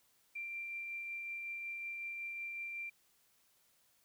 sine tone with tremolo, 2364 Hz, D7, 11 cents sharp, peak -39 dBFS, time 0.35-2.9 s, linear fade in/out 10 ms, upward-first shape triangle, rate 5.4 Hz, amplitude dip 25%, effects white hiss -72 dBFS RMS until 4.04 s

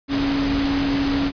sine tone in noise, 278.6 Hz, C#4, 9 cents sharp, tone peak -19 dBFS, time 0.08-1.32 s, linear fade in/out 50 ms, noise pink, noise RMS -26 dBFS, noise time 0.08-1.32 s, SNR +4 dB, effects resampled to 11025 Hz

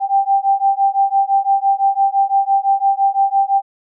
sine beating tone pair, 784 / 789.9 Hz, G5 / G5, 0 / +13 cents, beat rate 5.9 Hz, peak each -15 dBFS, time 0-3.62 s, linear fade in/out 50 ms, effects none

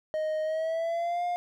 triangle tone with pitch glide, 622.3 to 706.6 Hz, D#5 to F5, 0 to +20 cents, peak -25 dBFS, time 0.14-1.36 s, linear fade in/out 0 ms, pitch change +220 cents, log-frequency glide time 0.43-1.24 s, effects none

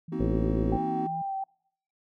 sine tone, 165.2 Hz, E3, 4 cents sharp, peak -37 dBFS, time 0.08-1.22 s, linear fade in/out 5 ms
triangle chord, C half-diminished seventh, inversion third, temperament just, 235.5 / 261.6 / 314 / 376.7 Hz, Bb3 / C4 / Eb4 / Gb4, +18 / 0 / +16 / +31 cents, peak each -33 dBFS, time 0.12-1.07 s, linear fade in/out 5 ms
harmonic tone, 55 Hz, A1, in tune, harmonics 1 / 2 / 3 / 4 / 5 / 6 / 7 / 8 / 9 / 10, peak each -29 / -32 / -34 / -35 / -36 / -37 / -37 / -38 / -39 / -39 dBFS, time 0.19-0.78 s, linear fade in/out 20 ms
sine tone with vibrato, 784 Hz, G5, in tune, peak -29 dBFS, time 0.72-1.44 s, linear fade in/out 5 ms, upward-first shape triangle, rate 2.7 Hz, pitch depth 28 cents each way
effects noise-tail reverb RT60 0.7 s tail -26 dB re dry

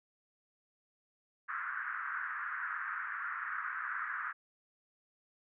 white band-pass noise, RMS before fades -39 dBFS, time 1.48-4.33 s, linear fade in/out 20 ms, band 1200 to 1700 Hz, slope 48 dB/octave, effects none

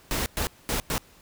pink noise bursts at uneven times, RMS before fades -27 dBFS, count 4, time 0.11-0.26 / 0.37-0.47 / 0.69-0.8 / 0.9-0.98 s, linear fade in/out 0 ms, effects pink hiss -55 dBFS RMS until 1.21 s

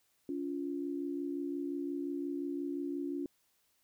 sine tone pair together, 282.9 / 348.6 Hz, C#4 / F4, +35 / -3 cents, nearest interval major third, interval 362 cents, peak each -36 / -39 dBFS, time 0.29-3.26 s, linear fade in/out 2 ms, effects white hiss -74 dBFS RMS until 3.83 s

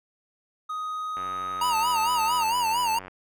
triangle tone with pitch glide, 1250 to 1258 Hz, D#6 to D#6, +8 to +19 cents, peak -27 dBFS, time 0.69-2.44 s, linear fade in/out 10 ms, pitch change +11 cents, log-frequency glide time 0.83-1.66 s
click train, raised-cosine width 0.5 ms, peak -25 dBFS, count 178, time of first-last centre 1.17-3.081 s, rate 92.6 Hz
square tone with vibrato, 932.3 Hz, A#5, in tune, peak -23 dBFS, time 1.61-2.99 s, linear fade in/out 5 ms, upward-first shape sine, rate 4.4 Hz, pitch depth 110 cents each way
effects none

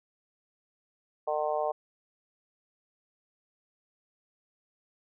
harmonic tone, 151.6 Hz, D#3, 45 cents flat, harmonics 3 / 4 / 5 / 6 / 7, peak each -35 / -30 / -32 / -38 / -38 dBFS, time 1.27-1.72 s, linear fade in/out 10 ms, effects none

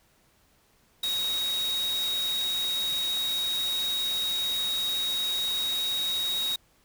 sine tone in noise, 3783 Hz, A#7, 25 cents sharp, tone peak -26 dBFS, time 1.03-6.56 s, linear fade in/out 5 ms, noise white, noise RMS -37 dBFS, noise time 1.03-6.56 s, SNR +8 dB, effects pink hiss -64 dBFS RMS until 6.84 s

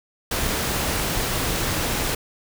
pink noise, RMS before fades -24 dBFS, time 0.31-2.15 s, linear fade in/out 5 ms, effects none

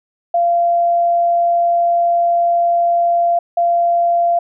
sine tone pair in turn, 689 / 689 Hz, F5 / F5, -24 / -24 cents, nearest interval unison, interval 0 cents, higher neither, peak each -11 dBFS, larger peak neither, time 0.34-3.39 / 3.57-4.39 s, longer first, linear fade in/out 5 ms, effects none

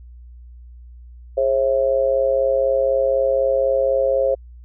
sine tone with amplitude modulation, 538 Hz, C5, 48 cents sharp, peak -11 dBFS, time 1.37-4.35 s, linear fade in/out 10 ms, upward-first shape sine, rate 124 Hz, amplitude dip 85%, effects added 60 Hz sine -38 dBFS peak until 4.64 s

